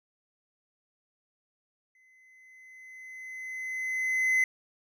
triangle tone with exponential growth, 2041 Hz, C7, 44 cents flat, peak -19 dBFS, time 1.95-4.44 s, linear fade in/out 2 ms, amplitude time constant 540 ms, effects none

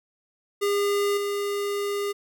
square tone with level steps, 405.4 Hz, G#4, 42 cents flat, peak -22 / -26 dBFS, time 0.61-2.13 s, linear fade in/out 20 ms, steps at 1.17 s, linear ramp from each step 5 ms, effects none

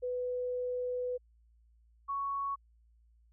sine tone pair in turn, 497 / 1112.2 Hz, B4 / C#6, +11 / +5 cents, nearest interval octave + major second, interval 1394 cents, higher second, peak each -32 / -32 dBFS, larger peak neither, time 0.02-1.18 / 2.08-2.56 s, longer first, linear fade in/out 20 ms, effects added 57 Hz sine -62 dBFS peak until 3.32 s

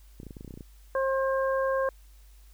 clicks, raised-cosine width 3 ms, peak -29 dBFS, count 12, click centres 0.201 / 0.232 / 0.267 / 0.308 / 0.368 / 0.409 / 0.447 / 0.478 / 0.508 / 0.54 / 0.575 / 0.608 s
harmonic tone, 534 Hz, C5, 35 cents sharp, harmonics 1 / 2 / 3, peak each -25 / -31 / -35 dBFS, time 0.95-1.89 s, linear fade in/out 2 ms
effects added 50 Hz sine -50 dBFS peak until 2.53 s + white hiss -63 dBFS RMS until 2.53 s

